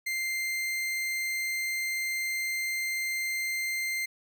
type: tone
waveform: 40% pulse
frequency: 2093 Hz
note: C7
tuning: in tune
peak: -28 dBFS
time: 0.06-4.06 s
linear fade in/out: 10 ms
effects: none